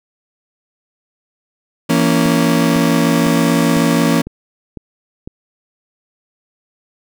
35% pulse chord, A# diminished, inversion second, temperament just, 167.82 / 233.1 / 279.7 Hz, E3 / A#3 / C#4, +31 / 0 / +16 cents, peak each -14 dBFS, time 1.89-4.22 s, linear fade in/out 10 ms
click train, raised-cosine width 3 ms, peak -16 dBFS, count 7, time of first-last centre 2.26-5.275 s, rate 1.99 Hz
effects none

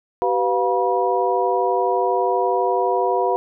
sine tone cluster, 385 / 497.1 / 706 / 966 Hz, G4 / B4 / F5 / B5, -31 / +11 / +19 / -39 cents, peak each -22 dBFS, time 0.22-3.36 s, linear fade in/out 0 ms, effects none

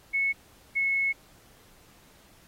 sine tone pair in turn, 2200 / 2190 Hz, C#7 / C#7, -14 / -22 cents, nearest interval unison, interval 8 cents, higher first, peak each -23 dBFS, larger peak neither, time 0.13-0.33 / 0.75-1.13 s, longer second, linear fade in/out 20 ms, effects pink hiss -58 dBFS RMS until 2.47 s + AAC 48 kbps

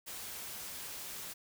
white noise, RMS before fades -44 dBFS, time 0.06-1.34 s, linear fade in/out 20 ms, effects none

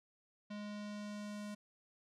square tone with low-pass filter sweep, 207.7 Hz, G#3, in tune, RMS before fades -45 dBFS, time 0.5-1.55 s, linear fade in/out 10 ms, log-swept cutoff 4200 to 9600 Hz, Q 1.1, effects none

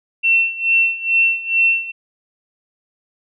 sine tone with tremolo, 2702 Hz, E7, 42 cents sharp, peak -10 dBFS, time 0.23-1.92 s, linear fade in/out 20 ms, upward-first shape sine, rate 2.3 Hz, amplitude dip 85%, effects none

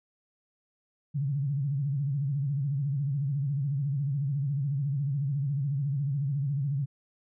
sine tone with vibrato, 140 Hz, C#3, 18 cents sharp, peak -26 dBFS, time 1.14-6.86 s, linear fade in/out 20 ms, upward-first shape sine, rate 14 Hz, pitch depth 120 cents each way, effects none

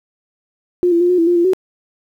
sine tone with pitch steps, 355.9 / 339.7 / 352.9 / 361.1 / 332.6 / 350.8 / 343.1 / 373.9 Hz, F4 / F4 / F4 / F#4 / E4 / F4 / F4 / F#4, +33 / -48 / +18 / -42 / +16 / +8 / -31 / +18 cents, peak -10 dBFS, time 0.83-1.534 s, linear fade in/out 0 ms, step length 88 ms, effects 8-bit

